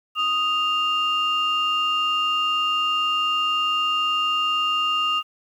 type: tone pair together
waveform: sine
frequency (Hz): 1244.5 / 2798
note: D#6 / F7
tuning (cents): 0 / +3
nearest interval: octave + major second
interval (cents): 1403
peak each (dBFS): -21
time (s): 0.15-5.23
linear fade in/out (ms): 50
effects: tanh soft clip ceiling -14 dBFS + 9-bit